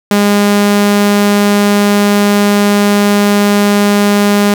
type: tone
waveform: sawtooth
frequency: 204.3 Hz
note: G#3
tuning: 28 cents flat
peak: -3 dBFS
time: 0.11-4.54 s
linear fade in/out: 2 ms
effects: 7-bit